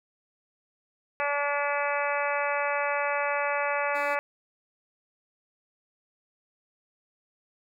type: harmonic tone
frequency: 287.4 Hz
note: D4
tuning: 37 cents flat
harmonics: 2 / 3 / 4 / 5 / 6 / 7 / 8 / 9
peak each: -30 / -32 / -33 / -34 / -35 / -35 / -36 / -37 dBFS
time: 1.2-4.19 s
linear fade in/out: 0 ms
type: tone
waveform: 10% pulse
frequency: 290 Hz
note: D4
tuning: 22 cents flat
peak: -32 dBFS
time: 3.94-4.16 s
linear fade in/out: 20 ms
effects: none